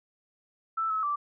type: tone with pitch steps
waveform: sine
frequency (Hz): 1323 / 1292 / 1167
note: E6 / E6 / D6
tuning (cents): +6 / -35 / -11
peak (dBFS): -26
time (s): 0.77-1.16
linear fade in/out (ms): 10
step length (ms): 130
effects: none